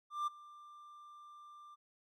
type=tone with ADSR envelope; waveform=triangle; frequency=1187 Hz; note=D6; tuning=18 cents sharp; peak=-30 dBFS; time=0.1-1.76 s; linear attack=170 ms; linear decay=15 ms; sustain=-21 dB; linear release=24 ms; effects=none